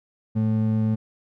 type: ring-modulated tone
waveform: triangle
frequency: 164.81 Hz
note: E3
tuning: in tune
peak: -14 dBFS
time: 0.35-0.96 s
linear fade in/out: 20 ms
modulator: 53.3 Hz
effects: none